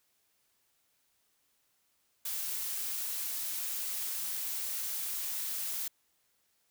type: noise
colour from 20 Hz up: blue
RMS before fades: -36 dBFS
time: 2.25-5.88 s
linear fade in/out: 5 ms
effects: white hiss -74 dBFS RMS until 6.7 s